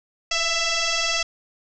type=tone with frequency modulation; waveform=sine; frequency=1318.5 Hz; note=E6; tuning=in tune; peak=-20 dBFS; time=0.31-1.23 s; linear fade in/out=5 ms; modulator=664 Hz; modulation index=7.4; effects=none